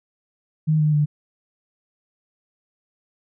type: tone with pitch steps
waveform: sine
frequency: 155.56 / 152.01 / 148.54 Hz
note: D#3 / D#3 / D3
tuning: 0 / -40 / +20 cents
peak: -15 dBFS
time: 0.67-1.06 s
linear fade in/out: 20 ms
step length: 130 ms
effects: none